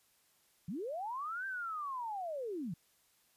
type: linear two-way sweep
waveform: sine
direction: up then down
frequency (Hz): 146.83 to 1588 to 146.83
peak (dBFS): -37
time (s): 0.68-2.74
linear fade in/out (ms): 5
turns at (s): 1.46
effects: white hiss -71 dBFS RMS until 3.36 s + resampled to 32000 Hz